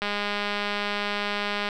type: click train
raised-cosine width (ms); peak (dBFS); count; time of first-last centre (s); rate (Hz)
0.3; -12; 343; 0.02-1.688; 205
effects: none